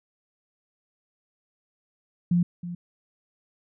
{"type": "tone with echo", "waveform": "sine", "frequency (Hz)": 174.61, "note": "F3", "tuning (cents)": 0, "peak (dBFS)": -18, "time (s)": [2.31, 2.43], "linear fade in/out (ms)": 5, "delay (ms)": 320, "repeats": 1, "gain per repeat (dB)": -13, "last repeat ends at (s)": 2.75, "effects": []}